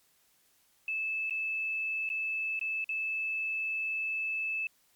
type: tone with dropouts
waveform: sine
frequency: 2619 Hz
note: E7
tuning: 12 cents flat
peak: -30 dBFS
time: 0.88-4.67 s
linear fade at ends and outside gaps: 2 ms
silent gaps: 1.298-1.307 / 2.091-2.1 / 2.593-2.612 / 2.843-2.891 s
effects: white hiss -68 dBFS RMS until 4.95 s + MP3 96 kbps